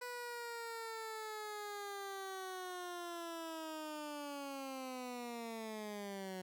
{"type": "linear sweep", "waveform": "15% pulse", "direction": "down", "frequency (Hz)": [493.9, 183.8], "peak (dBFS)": -37, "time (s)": [0.01, 6.42], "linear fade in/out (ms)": 10, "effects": []}